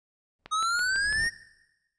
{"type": "noise with exponential growth", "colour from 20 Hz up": "brown", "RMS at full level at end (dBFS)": -36, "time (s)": [0.39, 1.27], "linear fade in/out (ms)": 0, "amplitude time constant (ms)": 190}
{"type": "click train", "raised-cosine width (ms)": 0.3, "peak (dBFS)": -24, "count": 5, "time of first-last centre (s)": [0.46, 1.127], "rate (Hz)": 6}
{"type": "exponential sweep", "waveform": "square", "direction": "up", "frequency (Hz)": [1244.5, 1881], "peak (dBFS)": -25, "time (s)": [0.51, 1.3], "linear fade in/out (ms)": 20}
{"effects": ["noise-tail reverb RT60 1.0 s tail -18 dB re dry", "resampled to 22050 Hz"]}